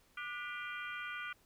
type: harmonic tone with a mistuned harmonic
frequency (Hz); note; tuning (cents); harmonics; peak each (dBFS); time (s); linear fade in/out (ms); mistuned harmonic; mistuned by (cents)
397.2; G4; +23; 3 / 4 / 5 / 6 / 7 / 8; -47 / -43 / -49 / -47 / -54 / -53; 0.17-1.33; 5; 4; -150
effects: pink hiss -69 dBFS RMS until 1.45 s